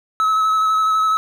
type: tone with vibrato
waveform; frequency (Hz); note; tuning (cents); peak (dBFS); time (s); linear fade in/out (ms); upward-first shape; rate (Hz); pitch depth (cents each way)
triangle; 1291; E6; -37; -12; 0.2-1.17; 0; square; 12; 15
effects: none